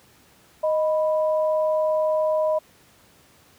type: tone pair together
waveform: sine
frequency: 622.3 / 987.8 Hz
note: D#5 / B5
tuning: 0 / 0 cents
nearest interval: minor sixth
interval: 800 cents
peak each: -19 / -29 dBFS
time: 0.63-2.59 s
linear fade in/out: 10 ms
effects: pink hiss -55 dBFS RMS until 3.58 s + high-pass 80 Hz 12 dB/octave